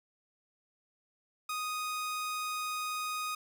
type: tone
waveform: sawtooth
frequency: 1244.5 Hz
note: D#6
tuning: in tune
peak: -30 dBFS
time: 1.49-3.35 s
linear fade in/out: 5 ms
effects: none